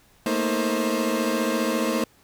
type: tone cluster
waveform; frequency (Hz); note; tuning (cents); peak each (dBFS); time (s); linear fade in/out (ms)
30% pulse; 221.4 / 236.1 / 317.2 / 529; A3 / A#3 / D#4 / C5; +11 / +22 / +33 / +19; -25; 0.26-2.04; 2
effects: pink hiss -58 dBFS RMS until 2.23 s